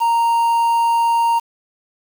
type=tone with quantisation; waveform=triangle; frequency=929 Hz; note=A#5; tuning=6 cents flat; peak=-11 dBFS; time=0-1.4 s; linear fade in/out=20 ms; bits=6; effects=none